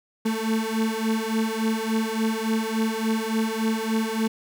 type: beating tone pair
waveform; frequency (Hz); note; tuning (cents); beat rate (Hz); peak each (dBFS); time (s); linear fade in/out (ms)
35% pulse; 220.2 / 223.7; A3 / A3; +2 / +29; 3.5; -24; 0.25-4.28; 10
effects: none